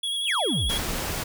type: tone with vibrato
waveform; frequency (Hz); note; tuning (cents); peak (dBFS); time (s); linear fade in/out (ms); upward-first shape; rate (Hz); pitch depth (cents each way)
square; 3322; G#7; 0; -26; 0.03-0.78; 5; square; 11; 21
type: exponential sweep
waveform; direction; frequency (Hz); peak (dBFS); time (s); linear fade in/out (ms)
triangle; down; 3951 to 33.15; -22; 0.24-0.73; 50
type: noise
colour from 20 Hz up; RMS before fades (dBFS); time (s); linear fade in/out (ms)
pink; -29; 0.69-1.24; 10
effects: none